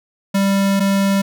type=tone pair in turn; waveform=square; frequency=196.7 / 196.7 Hz; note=G3 / G3; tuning=+6 / +6 cents; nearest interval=unison; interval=0 cents; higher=neither; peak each=-14 dBFS; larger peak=neither; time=0.34-0.8 / 0.8-1.22 s; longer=first; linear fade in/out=10 ms; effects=none